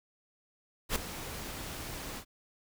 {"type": "noise with ADSR envelope", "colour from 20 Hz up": "pink", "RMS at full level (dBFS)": -28, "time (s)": [0.89, 2.25], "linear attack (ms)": 67, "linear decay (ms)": 6, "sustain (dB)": -13, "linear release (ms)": 77, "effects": []}